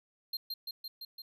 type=tone with echo; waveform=square; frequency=4186 Hz; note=C8; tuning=in tune; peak=-34 dBFS; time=0.33-0.37 s; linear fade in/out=5 ms; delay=170 ms; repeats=5; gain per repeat=-2 dB; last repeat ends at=1.22 s; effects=none